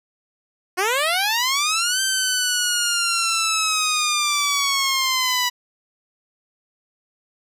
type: linear two-way sweep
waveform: 10% pulse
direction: up then down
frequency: 349.2 to 1561 to 978 Hz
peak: -10 dBFS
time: 0.77-5.5 s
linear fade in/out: 20 ms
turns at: 2.01 s
effects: resampled to 32000 Hz